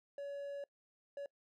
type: tone bursts at uneven times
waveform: triangle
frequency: 565 Hz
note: C#5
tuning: 33 cents sharp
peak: -39 dBFS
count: 2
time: 0.18-0.64 / 1.17-1.26 s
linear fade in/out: 2 ms
effects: noise-tail reverb RT60 0.1 s tail -24 dB re dry